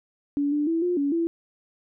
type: tone with pitch steps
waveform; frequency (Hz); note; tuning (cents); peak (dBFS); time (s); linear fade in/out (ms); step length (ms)
sine; 286.1 / 294.8 / 329.5 / 354.9 / 283.3 / 334.5; D4 / D4 / E4 / F4 / C#4 / E4; -45 / +7 / -1 / +28 / +38 / +25; -21; 0.37-1.27; 0; 150
effects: none